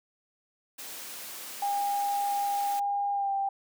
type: high-pass noise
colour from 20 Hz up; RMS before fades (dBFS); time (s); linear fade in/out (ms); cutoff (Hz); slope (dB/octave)
white; -41; 0.78-2.8; 10; 230; 12
type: tone with pitch glide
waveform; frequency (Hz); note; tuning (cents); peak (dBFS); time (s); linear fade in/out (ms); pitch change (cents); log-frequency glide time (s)
sine; 807 to 788.6; G#5 to G5; -50 to +10; -26; 1.62-3.49; 5; -40; 3.12-3.32
effects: none